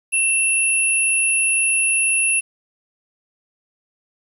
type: tone pair together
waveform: sine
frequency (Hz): 2685 / 10703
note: E7 / E9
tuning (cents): +31 / +25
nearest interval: 2 octaves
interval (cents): 2394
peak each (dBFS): -18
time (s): 0.12-2.41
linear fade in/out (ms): 20
effects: 8-bit